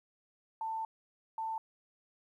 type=tone bursts at uneven times; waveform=sine; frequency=890 Hz; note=A5; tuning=20 cents sharp; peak=-34 dBFS; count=2; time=0.61-0.85 / 1.38-1.58 s; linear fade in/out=2 ms; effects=12-bit